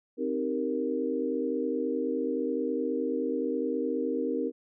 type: chord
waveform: sine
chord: C minor seventh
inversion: none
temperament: equal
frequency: 261.6 / 311.1 / 392 / 466.2 Hz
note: C4 / Eb4 / G4 / Bb4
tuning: 0 / 0 / 0 / 0 cents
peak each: -32 / -33 / -35 / -31 dBFS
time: 0.17-4.52 s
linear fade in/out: 50 ms
effects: none